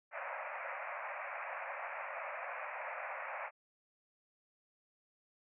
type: band-pass noise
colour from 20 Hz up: pink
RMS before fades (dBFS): -43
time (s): 0.11-3.51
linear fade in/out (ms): 50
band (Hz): 540 to 2500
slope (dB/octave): 96
effects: none